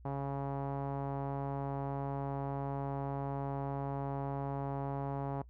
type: tone with low-pass filter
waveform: sawtooth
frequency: 138.59 Hz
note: C#3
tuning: in tune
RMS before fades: -37 dBFS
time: 0.05-5.42 s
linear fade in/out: 5 ms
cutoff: 870 Hz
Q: 2.5
effects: noise-tail reverb RT60 0.1 s tail -21 dB re dry + added 60 Hz sine -52 dBFS peak until 5.49 s